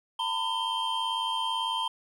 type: tone cluster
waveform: triangle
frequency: 909 / 1007 / 3153 Hz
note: A#5 / B5 / G7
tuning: -44 / +33 / +9 cents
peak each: -30 dBFS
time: 0.19-1.88 s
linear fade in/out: 5 ms
effects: none